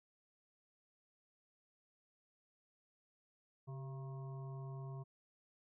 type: harmonic tone with a mistuned harmonic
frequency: 135.5 Hz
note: C#3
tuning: 39 cents flat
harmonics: 1 / 3 / 5 / 7 / 8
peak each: -44 / -56 / -59 / -62 / -61 dBFS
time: 3.67-5.04 s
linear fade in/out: 20 ms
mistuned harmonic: 3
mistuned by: -66 cents
effects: none